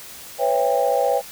sine chord, C# half-diminished seventh, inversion third, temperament just, 498.9 / 554.4 / 665.2 / 798.3 Hz, B4 / C#5 / E5 / G5, +17 / 0 / +16 / +31 cents, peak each -21 / -21 / -24 / -21 dBFS, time 0.38-1.22 s, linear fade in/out 50 ms, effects tanh soft clip ceiling -7 dBFS + white hiss -39 dBFS RMS until 1.31 s

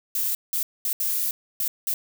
violet noise bursts at uneven times, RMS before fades -25 dBFS, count 6, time 0.15-0.35 / 0.53-0.63 / 0.85-0.93 / 1-1.31 / 1.6-1.68 / 1.87-1.94 s, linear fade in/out 2 ms, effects none

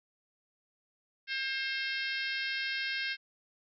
harmonic tone, 533 Hz, C5, 32 cents sharp, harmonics 3 / 4 / 5 / 6 / 7 / 8 / 9 / 10, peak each -36 / -38 / -40 / -42 / -43 / -44 / -45 / -46 dBFS, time 1.27-3.17 s, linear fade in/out 50 ms, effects none

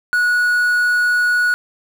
triangle tone with quantisation, 1462 Hz, F#6, 21 cents flat, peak -11 dBFS, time 0.13-1.54 s, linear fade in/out 0 ms, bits 6, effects none

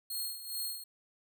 10% pulse tone with tremolo, 4270 Hz, C8, 34 cents sharp, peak -27 dBFS, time 0.1-0.84 s, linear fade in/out 5 ms, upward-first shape sine, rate 2.4 Hz, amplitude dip 70%, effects none

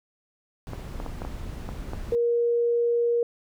brown noise, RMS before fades -35 dBFS, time 0.67-2.15 s, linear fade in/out 0 ms
clicks, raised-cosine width 1 ms, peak -20 dBFS, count 7, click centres 0.734 / 1.001 / 1.063 / 1.219 / 1.25 / 1.69 / 1.934 s
sine tone, 472.7 Hz, A#4, 24 cents sharp, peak -20 dBFS, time 2.12-3.23 s, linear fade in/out 2 ms
effects none

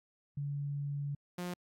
sine / sawtooth tone pair in turn, 142.8 / 177.8 Hz, D3 / F3, -48 / +31 cents, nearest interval major third, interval 379 cents, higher second, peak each -34 / -33 dBFS, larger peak second, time 0.37-1.15 / 1.38-1.54 s, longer first, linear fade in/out 5 ms, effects AAC 64 kbps

